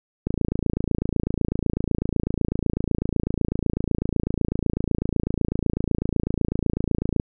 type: click train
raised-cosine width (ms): 3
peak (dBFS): -10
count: 195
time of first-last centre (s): 0.27-7.199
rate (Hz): 28
effects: none